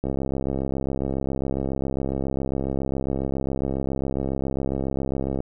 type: click train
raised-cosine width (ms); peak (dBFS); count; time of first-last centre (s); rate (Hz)
2; -13; 362; 0.04-5.404; 67.3
effects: none